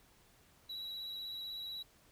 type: tone with vibrato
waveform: triangle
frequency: 3902 Hz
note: B7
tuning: 22 cents flat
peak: -40 dBFS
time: 0.69-1.83 s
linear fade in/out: 10 ms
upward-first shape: square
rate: 16 Hz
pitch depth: 15 cents each way
effects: pink hiss -66 dBFS RMS until 2.11 s